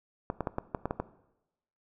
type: clicks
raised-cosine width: 1 ms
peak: -16 dBFS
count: 8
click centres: 0.301 / 0.407 / 0.472 / 0.584 / 0.748 / 0.856 / 0.909 / 1 s
effects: noise-tail reverb RT60 0.9 s tail -17 dB re dry